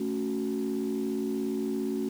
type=chord; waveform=sine; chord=F# minor; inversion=first; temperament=equal; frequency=220 / 277.2 / 370 Hz; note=A3 / C#4 / F#4; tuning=0 / 0 / 0 cents; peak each=-31 dBFS; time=0-2.09 s; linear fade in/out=5 ms; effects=tanh soft clip ceiling -22 dBFS + 8-bit